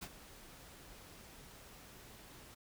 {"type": "noise with ADSR envelope", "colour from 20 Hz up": "pink", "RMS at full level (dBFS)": -43, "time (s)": [0.01, 2.55], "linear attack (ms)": 18, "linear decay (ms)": 52, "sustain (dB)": -13, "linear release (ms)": 14, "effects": []}